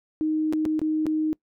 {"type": "tone with dropouts", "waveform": "sine", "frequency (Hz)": 311.1, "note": "D#4", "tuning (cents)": 0, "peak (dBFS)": -21, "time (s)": [0.21, 1.33], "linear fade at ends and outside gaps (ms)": 0, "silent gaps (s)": [[0.526, 0.534], [0.653, 0.66], [0.793, 0.816], [1.057, 1.066]], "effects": ["noise-tail reverb RT60 0.1 s tail -24 dB re dry"]}